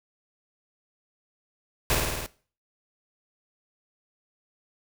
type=noise with echo; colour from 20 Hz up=pink; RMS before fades=-23 dBFS; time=1.9-1.95 s; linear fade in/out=0 ms; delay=52 ms; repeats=6; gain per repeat=-2 dB; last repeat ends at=2.262 s; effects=noise-tail reverb RT60 0.4 s tail -19 dB re dry